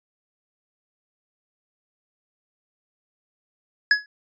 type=tone with exponential decay; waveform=square; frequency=1685 Hz; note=G#6; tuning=25 cents sharp; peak=-11 dBFS; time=3.91-4.06 s; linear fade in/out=2 ms; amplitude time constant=31 ms; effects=resampled to 16000 Hz